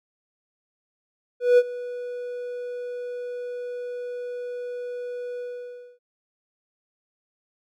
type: tone with ADSR envelope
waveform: triangle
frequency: 490 Hz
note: B4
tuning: 14 cents flat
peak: -9 dBFS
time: 1.4-5.99 s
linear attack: 180 ms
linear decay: 45 ms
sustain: -19 dB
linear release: 590 ms
effects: none